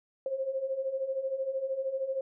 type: beating tone pair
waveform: sine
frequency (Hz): 523.3 / 536.3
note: C5 / C5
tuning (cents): 0 / +43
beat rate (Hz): 13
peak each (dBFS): -36 / -31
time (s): 0.26-2.21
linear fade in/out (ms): 2
effects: none